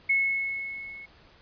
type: tone with level ramp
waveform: sine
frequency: 2189 Hz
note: C#7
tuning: 22 cents flat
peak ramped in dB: -19 to -41 dBFS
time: 0.09-1.06 s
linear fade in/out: 10 ms
effects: pink hiss -56 dBFS RMS until 1.41 s + resampled to 11025 Hz